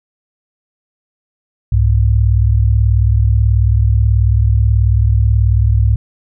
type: tone pair together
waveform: sine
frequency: 65.41 / 103.83 Hz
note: C2 / G#2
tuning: 0 / 0 cents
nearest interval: minor sixth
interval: 800 cents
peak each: -11 dBFS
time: 1.72-5.96 s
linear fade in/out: 5 ms
effects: none